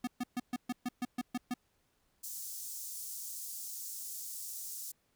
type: tone bursts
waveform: square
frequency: 246.9 Hz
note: B3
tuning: in tune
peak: -33 dBFS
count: 10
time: 0.04-1.54 s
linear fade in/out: 5 ms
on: 33 ms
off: 130 ms
type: high-pass noise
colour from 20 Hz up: pink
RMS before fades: -43 dBFS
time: 2.23-4.92 s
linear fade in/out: 10 ms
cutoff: 6200 Hz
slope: 24 dB/octave
effects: pink hiss -75 dBFS RMS until 5.15 s